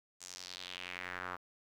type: tone with band-pass filter sweep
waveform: sawtooth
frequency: 90.5 Hz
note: F#2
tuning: 38 cents flat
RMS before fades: -45 dBFS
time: 0.2-1.37 s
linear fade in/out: 20 ms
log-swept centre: 7200 to 1200 Hz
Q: 2.6
effects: 11-bit